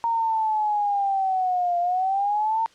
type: linear two-way sweep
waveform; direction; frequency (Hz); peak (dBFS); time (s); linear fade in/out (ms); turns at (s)
sine; down then up; 930 to 693 to 912; -20; 0.04-2.66; 0; 1.79
effects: white hiss -55 dBFS RMS until 2.74 s + low-pass 5000 Hz 12 dB/octave

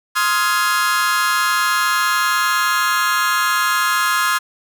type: chord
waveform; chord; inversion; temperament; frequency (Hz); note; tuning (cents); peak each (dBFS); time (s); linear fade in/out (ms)
40% pulse; F minor seventh; second; just; 1047.7 / 1257.2 / 1396.9 / 1676.3; C6 / Eb6 / F6 / Ab6; +2 / +18 / 0 / +16; -20; 0.15-4.39; 20
effects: none

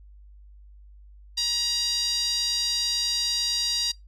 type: tone with band-pass filter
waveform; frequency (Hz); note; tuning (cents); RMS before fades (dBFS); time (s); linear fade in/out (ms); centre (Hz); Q
5% pulse; 949; A#5; +31; -26; 1.37-3.92; 10; 4500; 4.7
effects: noise-tail reverb RT60 0.2 s tail -25 dB re dry + added 50 Hz sine -46 dBFS peak until 4.07 s

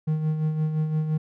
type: tone with tremolo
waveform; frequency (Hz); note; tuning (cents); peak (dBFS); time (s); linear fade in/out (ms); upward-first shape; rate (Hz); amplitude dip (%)
triangle; 155.56; D#3; 0; -18; 0.07-1.18; 10; sine; 5.8; 50
effects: none

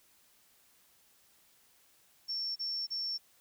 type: tone bursts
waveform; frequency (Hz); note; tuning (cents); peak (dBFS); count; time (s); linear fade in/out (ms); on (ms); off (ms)
sine; 5440; F8; -46; -33; 3; 2.28-3.182; 20; 280; 31
effects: white hiss -66 dBFS RMS until 3.4 s

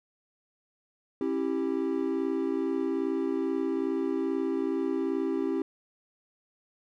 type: chord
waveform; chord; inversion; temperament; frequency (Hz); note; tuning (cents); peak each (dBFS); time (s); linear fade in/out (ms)
triangle; C# diminished; none; equal with one note detuned; 271 / 329.6 / 392; C#4 / E4 / G4; -39 / 0 / 0; -29; 1.21-5.62; 2
effects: none

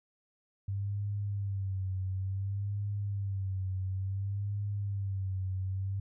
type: tone with vibrato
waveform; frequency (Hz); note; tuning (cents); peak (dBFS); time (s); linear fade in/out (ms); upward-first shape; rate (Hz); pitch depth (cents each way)
sine; 98; G2; 0; -31; 0.68-6; 5; sine; 0.57; 70
effects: none

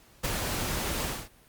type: noise with ADSR envelope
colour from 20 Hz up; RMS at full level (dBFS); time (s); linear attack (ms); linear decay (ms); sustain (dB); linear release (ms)
pink; -27; 0.23-1.29; 20; 9; -4; 230
effects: pink hiss -58 dBFS RMS until 1.48 s + Opus 48 kbps

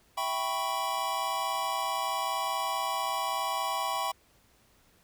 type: chord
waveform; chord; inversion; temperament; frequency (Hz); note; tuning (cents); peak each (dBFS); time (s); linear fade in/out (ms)
square; C# half-diminished seventh; first; equal; 659.3 / 784 / 987.8 / 1108.7; E5 / G5 / B5 / C#6; 0 / 0 / 0 / 0; -39 / -35 / -34 / -35; 0.17-4.12; 10
effects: pink hiss -64 dBFS RMS until 5.03 s

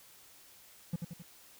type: tone with echo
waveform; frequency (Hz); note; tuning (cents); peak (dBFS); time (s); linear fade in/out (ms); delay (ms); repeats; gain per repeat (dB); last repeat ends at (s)
triangle; 169.6; E3; +50; -28; 0.93-0.96; 5; 88; 3; -5; 1.224
effects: white hiss -58 dBFS RMS until 1.59 s

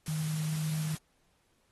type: tone in noise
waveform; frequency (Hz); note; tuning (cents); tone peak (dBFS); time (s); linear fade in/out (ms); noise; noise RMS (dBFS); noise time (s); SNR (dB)
sine; 155.56; D#3; 0; -30; 0.08-0.95; 2; white; -43; 0.06-0.97; +10
effects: pink hiss -72 dBFS RMS until 1.71 s + AAC 32 kbps

